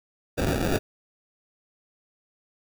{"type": "noise with sample-and-hold", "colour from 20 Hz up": "white", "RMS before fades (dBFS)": -25, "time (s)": [0.37, 0.79], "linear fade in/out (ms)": 20, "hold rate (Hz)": 1050, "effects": []}